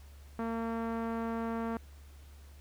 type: tone with low-pass filter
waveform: sawtooth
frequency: 228.3 Hz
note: A#3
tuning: 36 cents flat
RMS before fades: -35 dBFS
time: 0.39-1.77 s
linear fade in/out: 0 ms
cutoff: 1300 Hz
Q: 1.3
effects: added 71 Hz sine -50 dBFS peak until 2.6 s + pink hiss -62 dBFS RMS until 2.6 s